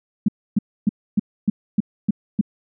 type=tone bursts; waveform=sine; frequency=207.7 Hz; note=G#3; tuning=in tune; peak=-12 dBFS; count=8; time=0.26-2.412 s; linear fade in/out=5 ms; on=24 ms; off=280 ms; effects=none